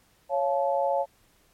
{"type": "chord", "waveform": "sine", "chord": "Db augmented", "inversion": "none", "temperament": "just", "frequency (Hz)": [554.4, 693, 866.2], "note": ["Db5", "F5", "A5"], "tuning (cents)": [0, -14, -27], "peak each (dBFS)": [-25, -28, -28], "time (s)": [0.29, 1.06], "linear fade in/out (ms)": 50, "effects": ["pink hiss -63 dBFS RMS until 1.53 s", "MP3 64 kbps"]}